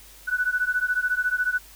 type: beating tone pair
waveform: sine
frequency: 1480 / 1494 Hz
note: F#6 / F#6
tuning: 0 / +16 cents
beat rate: 14 Hz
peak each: -24 / -25 dBFS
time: 0.27-1.59 s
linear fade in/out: 20 ms
effects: added 50 Hz sine -51 dBFS peak until 1.75 s + white hiss -49 dBFS RMS until 1.75 s